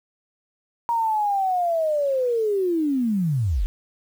sine linear sweep, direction down, 946 to 34.65 Hz, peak -19 dBFS, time 0.89-3.66 s, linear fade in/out 0 ms, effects 8-bit

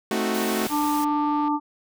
sawtooth chord, A diminished seventh, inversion none, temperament equal with one note detuned, 220 / 263.4 / 311.1 / 370 Hz, A3 / C4 / Eb4 / Gb4, 0 / +12 / 0 / 0 cents, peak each -22 / -27 / -27 / -23 dBFS, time 0.11-0.67 s, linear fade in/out 2 ms
white noise, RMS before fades -35 dBFS, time 0.34-1.05 s, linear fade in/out 10 ms
click train, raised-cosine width 0.3 ms, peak -28 dBFS, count 136, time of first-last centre 0.62-1.48 s, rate 157 Hz
harmonic tone, 295.8 Hz, D4, 13 cents sharp, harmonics 1 / 3 / 4, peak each -23 / -24 / -29 dBFS, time 0.69-1.6 s, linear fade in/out 50 ms
effects none

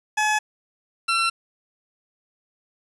20% pulse tone pair in turn, 852 / 1352.5 Hz, G#5 / E6, +44 / +44 cents, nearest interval minor sixth, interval 800 cents, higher second, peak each -14 dBFS, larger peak neither, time 0.17-0.39 / 1.08-1.3 s, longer neither, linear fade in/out 10 ms, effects resampled to 22050 Hz + 8-bit

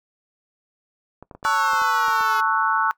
clicks, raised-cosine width 1 ms, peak -25 dBFS, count 8, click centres 1.226 / 1.312 / 1.35 / 1.429 / 1.734 / 1.818 / 2.083 / 2.209 s
5% pulse exponential sweep, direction down, 578 to 422.2 Hz, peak -19 dBFS, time 1.44-2.41 s, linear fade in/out 10 ms
sine chord, F# minor seventh, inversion first, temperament equal with one note detuned, 886.6 / 1108.7 / 1318.5 / 1480 Hz, A5 / C#6 / E6 / F#6, +13 / 0 / 0 / 0 cents, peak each -23 dBFS, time 1.45-2.91 s, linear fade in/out 0 ms
effects noise-tail reverb RT60 0.1 s tail -20 dB re dry

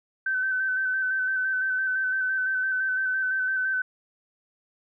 sine tone with vibrato, 1531 Hz, G6, 41 cents flat, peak -23 dBFS, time 0.26-3.82 s, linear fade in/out 5 ms, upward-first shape square, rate 5.9 Hz, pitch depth 21 cents each way, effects none

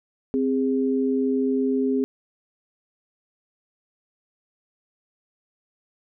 sine tone pair together, 261.6 / 409.4 Hz, C4 / G#4, 0 / -25 cents, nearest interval minor sixth, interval 775 cents, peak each -21 / -24 dBFS, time 0.34-2.04 s, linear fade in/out 0 ms, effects none

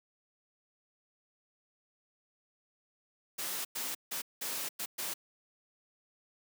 white noise bursts at uneven times, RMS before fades -37 dBFS, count 6, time 3.38-3.65 / 3.75-3.95 / 4.11-4.22 / 4.41-4.69 / 4.79-4.86 / 4.98-5.14 s, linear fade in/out 10 ms, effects high-pass 200 Hz 12 dB/octave

